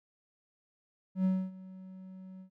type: tone with ADSR envelope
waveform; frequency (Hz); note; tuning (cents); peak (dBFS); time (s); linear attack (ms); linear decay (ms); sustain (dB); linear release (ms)
triangle; 187.6; F#3; +24; -22; 1.15-2.5; 98; 260; -21; 94
effects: none

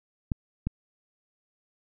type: clicks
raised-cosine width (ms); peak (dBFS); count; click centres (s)
5; -15; 2; 0.318 / 0.67
effects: none

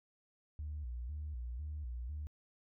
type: tone with vibrato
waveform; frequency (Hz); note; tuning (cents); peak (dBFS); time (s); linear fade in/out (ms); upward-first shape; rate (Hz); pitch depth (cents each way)
sine; 67.3; C2; +49; -38; 0.59-2.27; 0; square; 2; 190
effects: tanh soft clip ceiling -35 dBFS

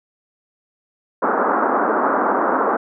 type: band-pass noise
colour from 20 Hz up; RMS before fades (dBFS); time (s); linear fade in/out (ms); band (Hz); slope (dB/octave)
white; -18; 1.22-2.77; 10; 220 to 1400; 48
effects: none

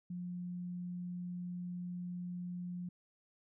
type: tone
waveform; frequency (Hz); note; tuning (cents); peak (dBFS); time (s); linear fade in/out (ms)
sine; 177.7; F3; +30; -39; 0.1-2.89; 5
effects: none

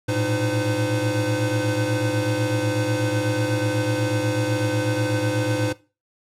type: tone cluster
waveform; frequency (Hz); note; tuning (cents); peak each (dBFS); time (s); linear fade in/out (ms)
square; 108.7 / 116.8 / 303.8 / 510; A2 / A#2 / D#4 / C5; -21 / +4 / -41 / -44; -27; 0.08-5.73; 10
effects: noise-tail reverb RT60 0.3 s tail -18 dB re dry + low-pass 11000 Hz 12 dB/octave

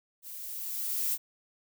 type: noise with level ramp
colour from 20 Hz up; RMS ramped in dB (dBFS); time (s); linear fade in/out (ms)
violet; -44 to -28; 0.22-1.18; 50
effects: none

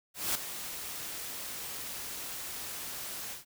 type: noise with ADSR envelope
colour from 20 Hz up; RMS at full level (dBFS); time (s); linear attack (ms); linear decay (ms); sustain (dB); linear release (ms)
white; -29; 0.14-3.45; 210; 5; -11; 140
effects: none

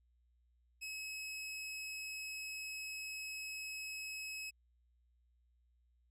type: tone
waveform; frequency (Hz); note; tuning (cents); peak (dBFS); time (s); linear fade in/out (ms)
sawtooth; 2567; E7; -47; -39; 0.81-4.51; 20
effects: added 60 Hz sine -70 dBFS peak until 6.1 s + low-pass 12000 Hz 12 dB/octave

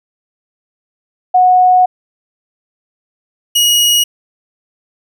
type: tone pair in turn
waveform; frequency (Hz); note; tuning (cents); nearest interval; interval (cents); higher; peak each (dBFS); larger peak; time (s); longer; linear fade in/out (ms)
sine / sawtooth; 733 / 2895; F#5 / F#7; -16 / -38; 2 octaves; 2378; second; -5; neither; 1.34-1.86 / 3.55-4.04; first; 10
effects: none

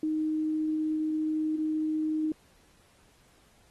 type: tone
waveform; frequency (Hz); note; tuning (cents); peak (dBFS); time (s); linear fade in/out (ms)
sine; 311.1; D#4; 0; -26; 0.03-2.32; 2
effects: pink hiss -63 dBFS RMS until 3.7 s + AAC 32 kbps

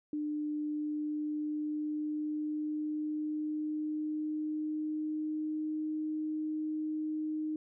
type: tone with pitch glide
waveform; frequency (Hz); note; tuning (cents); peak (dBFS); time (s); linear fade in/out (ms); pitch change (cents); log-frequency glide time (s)
sine; 299.7 to 309; D4 to D#4; +35 to -12; -32; 0.13-7.56; 2; +53; 0.44-5.87
effects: none

